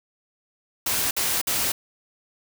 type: noise bursts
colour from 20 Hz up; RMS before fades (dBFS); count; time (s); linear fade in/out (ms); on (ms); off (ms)
white; -24; 3; 0.86-1.72; 5; 250; 55
effects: none